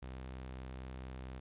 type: tone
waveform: sawtooth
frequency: 64.4 Hz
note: C2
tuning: 27 cents flat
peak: -40 dBFS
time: 0.02-1.4 s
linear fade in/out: 10 ms
effects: resampled to 8000 Hz + 13-bit